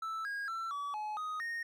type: tone with pitch steps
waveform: triangle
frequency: 1319 / 1634 / 1341 / 1143 / 850 / 1250 / 1853 Hz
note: E6 / G#6 / E6 / D6 / G#5 / D#6 / A#6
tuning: +1 / -29 / +29 / -47 / +40 / +8 / -11 cents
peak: -34 dBFS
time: 0.02-1.63 s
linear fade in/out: 5 ms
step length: 230 ms
effects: none